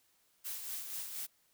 blue noise with tremolo, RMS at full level -40 dBFS, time 0.44-1.27 s, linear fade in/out 20 ms, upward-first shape sine, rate 4.2 Hz, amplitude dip 45%, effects white hiss -72 dBFS RMS until 1.53 s

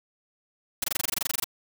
white noise bursts, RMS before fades -26 dBFS, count 15, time 0.82-1.443 s, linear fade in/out 5 ms, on 21 ms, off 22 ms, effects none

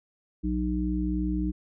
harmonic tone, 61.5 Hz, B1, 7 cents flat, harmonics 1 / 3 / 5, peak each -29 / -30 / -29 dBFS, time 0.43-1.52 s, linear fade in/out 20 ms, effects none

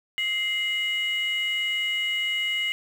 sine tone pair together, 2093 / 2914 Hz, C7 / F#7, 0 / -27 cents, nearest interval tritone, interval 573 cents, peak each -25 dBFS, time 0.18-2.72 s, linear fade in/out 0 ms, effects tanh soft clip ceiling -19 dBFS + 8-bit

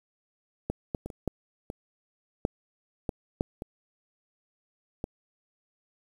clicks, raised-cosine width 2 ms, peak -15 / -16 / -23 / -26 / -14 / -22 / -11 / -15 / -12 / -22 / -18 dBFS, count 11, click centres 0.7 / 0.948 / 1.06 / 1.102 / 1.277 / 1.701 / 2.451 / 3.092 / 3.409 / 3.621 / 5.041 s, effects 8-bit

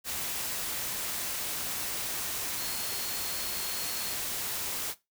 sine tone in noise, 4300 Hz, C8, 47 cents sharp, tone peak -42 dBFS, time 2.56-4.16 s, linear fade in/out 50 ms, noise white, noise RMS -34 dBFS, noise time 0.04-4.95 s, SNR -11 dB, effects noise-tail reverb RT60 0.2 s tail -17 dB re dry

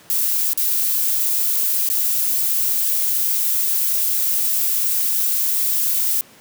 violet noise with dropouts, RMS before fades -19 dBFS, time 0.1-6.21 s, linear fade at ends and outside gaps 0 ms, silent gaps 0.533-0.575 / 1.889-1.9 s, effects pink hiss -47 dBFS RMS until 6.4 s + high-pass 150 Hz 12 dB/octave

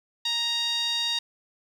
sawtooth tone with band-pass filter, 935 Hz, A#5, 5 cents sharp, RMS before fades -27 dBFS, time 0.25-1.19 s, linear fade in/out 5 ms, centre 4000 Hz, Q 6.1, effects 9-bit

